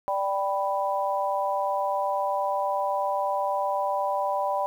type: chord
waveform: sine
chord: G major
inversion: second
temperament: equal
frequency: 587.3 / 784 / 987.8 Hz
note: D5 / G5 / B5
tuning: 0 / 0 / 0 cents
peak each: -28 dBFS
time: 0.08-4.66 s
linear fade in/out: 0 ms
effects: 9-bit